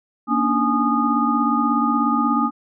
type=tone cluster; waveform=sine; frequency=233.6 / 282.6 / 299.2 / 838 / 1230 Hz; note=A#3 / C#4 / D4 / G#5 / D#6; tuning=+4 / +34 / +32 / +15 / -20 cents; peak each=-21 / -23 / -27 / -25 / -20 dBFS; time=0.27-2.51 s; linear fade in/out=50 ms; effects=none